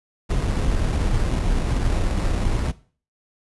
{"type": "noise with sample-and-hold", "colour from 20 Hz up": "brown", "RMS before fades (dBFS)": -21, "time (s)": [0.29, 2.72], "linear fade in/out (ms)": 20, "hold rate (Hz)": 3150, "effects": ["noise-tail reverb RT60 0.4 s tail -17 dB re dry", "resampled to 24000 Hz"]}